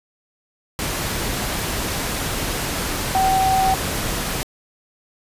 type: tone in noise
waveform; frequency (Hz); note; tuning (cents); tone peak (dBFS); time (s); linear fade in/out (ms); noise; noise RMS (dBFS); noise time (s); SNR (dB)
sine; 763; G5; -47; -15; 3.15-3.74; 0; pink; -24; 0.79-4.43; +6
effects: resampled to 32000 Hz